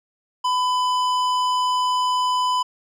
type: tone with hard clipping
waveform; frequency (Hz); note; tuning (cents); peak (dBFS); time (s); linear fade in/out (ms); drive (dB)
triangle; 1002; B5; +25; -20; 0.44-2.63; 10; 16
effects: none

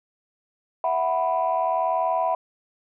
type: chord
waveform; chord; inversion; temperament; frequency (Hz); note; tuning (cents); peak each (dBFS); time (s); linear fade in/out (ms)
sine; E suspended second; none; equal; 659.3 / 740 / 987.8; E5 / F#5 / B5; 0 / 0 / 0; -24; 0.84-2.35; 2
effects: tanh soft clip ceiling -13 dBFS

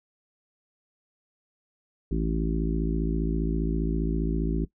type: harmonic tone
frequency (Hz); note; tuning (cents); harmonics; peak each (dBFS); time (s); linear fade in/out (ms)
55; A1; 0; 1 / 3 / 4 / 5 / 6 / 7; -27 / -30 / -34 / -32 / -34 / -36; 2.11-4.65; 5
effects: noise-tail reverb RT60 0.1 s tail -18 dB re dry

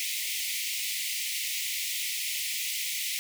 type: high-pass noise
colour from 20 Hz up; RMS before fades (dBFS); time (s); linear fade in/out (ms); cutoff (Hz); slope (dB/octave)
pink; -32; 0-3.19; 0; 2000; 96
effects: none

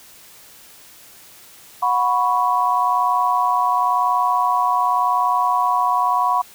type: chord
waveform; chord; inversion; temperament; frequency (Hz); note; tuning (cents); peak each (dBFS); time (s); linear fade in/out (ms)
sine; F# suspended fourth; none; equal with one note detuned; 729 / 987.8 / 1108.7; F#5 / B5 / C#6; -26 / 0 / 0; -21 / -18 / -20; 1.82-6.42; 10
effects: white hiss -45 dBFS RMS until 6.54 s

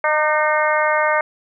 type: harmonic tone with a mistuned harmonic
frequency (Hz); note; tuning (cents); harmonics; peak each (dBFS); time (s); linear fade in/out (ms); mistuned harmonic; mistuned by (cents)
305.9; D#4; -29; 2 / 3 / 4 / 5 / 6 / 7; -19 / -21 / -22 / -23 / -24 / -24; 0.04-1.21; 2; 4; -23
effects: none

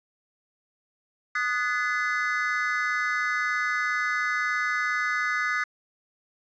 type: tone cluster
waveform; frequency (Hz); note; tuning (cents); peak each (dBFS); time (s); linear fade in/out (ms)
triangle; 1239 / 1481 / 1718 / 2036; D#6 / F#6 / A6 / C7; -8 / +1 / -42 / -48; -28; 1.35-5.64; 5
effects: resampled to 16000 Hz + 9-bit

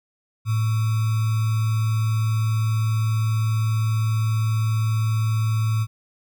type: tone with sample-and-hold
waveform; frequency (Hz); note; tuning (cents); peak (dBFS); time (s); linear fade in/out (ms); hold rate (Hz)
sine; 110; A2; 0; -18; 0.45-5.87; 50; 1225
effects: none

